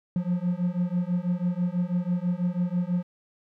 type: beating tone pair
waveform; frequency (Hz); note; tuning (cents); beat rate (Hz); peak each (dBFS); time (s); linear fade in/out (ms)
triangle; 174.61 / 180.71; F3 / F#3; 0 / -41; 6.1; -25; 0.16-3.03; 2
effects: none